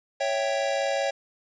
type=chord; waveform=square; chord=C# diminished; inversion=none; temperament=equal; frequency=554.4 / 659.3 / 784 Hz; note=C#5 / E5 / G5; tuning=0 / 0 / 0 cents; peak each=-27 / -31 / -31 dBFS; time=0.2-1.11 s; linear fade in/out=10 ms; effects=resampled to 16000 Hz + 9-bit